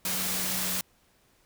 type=tone in noise; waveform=sine; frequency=185 Hz; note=F#3; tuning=in tune; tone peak=-39 dBFS; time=0.05-0.81 s; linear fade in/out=2 ms; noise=white; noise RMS=-30 dBFS; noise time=0.05-0.81 s; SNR=-12 dB; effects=pink hiss -65 dBFS RMS until 1.45 s